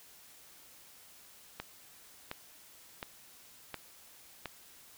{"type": "click train", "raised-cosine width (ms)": 0.3, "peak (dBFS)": -22, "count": 5, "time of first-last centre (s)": [1.6, 4.457], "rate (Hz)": 1.4, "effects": ["white hiss -57 dBFS RMS until 4.97 s"]}